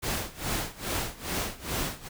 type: noise with tremolo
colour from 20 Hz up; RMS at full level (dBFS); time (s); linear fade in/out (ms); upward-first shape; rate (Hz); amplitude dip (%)
pink; -29; 0.02-2.09; 20; sine; 2.4; 90
effects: none